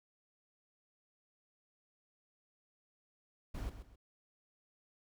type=noise with echo; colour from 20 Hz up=brown; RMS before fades=-40 dBFS; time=3.54-3.7 s; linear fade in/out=10 ms; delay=130 ms; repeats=2; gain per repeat=-10 dB; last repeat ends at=3.96 s; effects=none